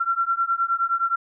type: beating tone pair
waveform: sine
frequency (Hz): 1358 / 1367.6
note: F6 / F6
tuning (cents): -49 / -37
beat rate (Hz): 9.6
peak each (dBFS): -23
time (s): 0-1.16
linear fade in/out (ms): 10
effects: none